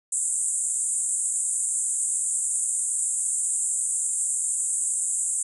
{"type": "band-pass noise", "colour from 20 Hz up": "pink", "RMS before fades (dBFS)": -26, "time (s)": [0.12, 5.43], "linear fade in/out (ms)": 5, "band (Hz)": [7300, 9600], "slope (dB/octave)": 96, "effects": []}